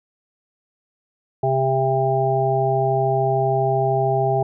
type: harmonic tone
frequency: 133 Hz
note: C3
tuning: 29 cents sharp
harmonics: 1 / 3 / 5 / 6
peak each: -22 / -22 / -22 / -22 dBFS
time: 1.43-4.43 s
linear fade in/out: 5 ms
effects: none